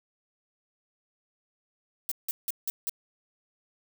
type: noise bursts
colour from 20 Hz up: violet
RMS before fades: -30 dBFS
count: 5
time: 2.09-2.895 s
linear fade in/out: 0 ms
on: 25 ms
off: 170 ms
effects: none